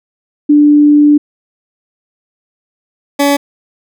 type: tone pair in turn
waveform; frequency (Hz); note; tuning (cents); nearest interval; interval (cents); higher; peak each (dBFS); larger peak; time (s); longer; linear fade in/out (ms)
sine / 20% pulse; 294.6 / 283.7; D4 / C#4; +6 / +40; minor second; 66; first; -3; neither; 0.49-1.18 / 3.19-3.37; first; 10
effects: none